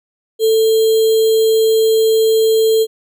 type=tone with sample-and-hold; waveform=sine; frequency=443.2 Hz; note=A4; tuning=13 cents sharp; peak=-9 dBFS; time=0.39-2.87 s; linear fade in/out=50 ms; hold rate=3675 Hz; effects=none